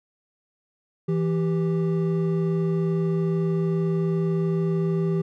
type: tone pair together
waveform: triangle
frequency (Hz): 164.82 / 392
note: E3 / G4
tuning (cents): 0 / 0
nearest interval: octave + minor third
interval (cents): 1500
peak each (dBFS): -20 / -24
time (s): 1.08-5.22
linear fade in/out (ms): 10
effects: none